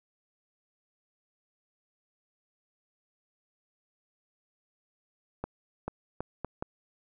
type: accelerating click train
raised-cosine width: 1 ms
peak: -19 dBFS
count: 5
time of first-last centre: 5.44-6.625 s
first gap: 440 ms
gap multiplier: 0.74
effects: none